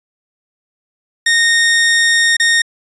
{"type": "tone with dropouts", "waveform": "sawtooth", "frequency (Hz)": 1848, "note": "A#6", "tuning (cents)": -16, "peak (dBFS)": -6, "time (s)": [1.26, 2.62], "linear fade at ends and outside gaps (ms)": 5, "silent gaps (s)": [2.368, 2.398], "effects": ["resampled to 22050 Hz"]}